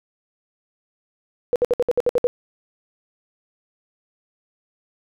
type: tone bursts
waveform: sine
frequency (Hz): 488.1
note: B4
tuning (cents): -20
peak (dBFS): -14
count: 9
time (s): 1.53-2.27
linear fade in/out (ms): 0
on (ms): 28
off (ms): 61
effects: none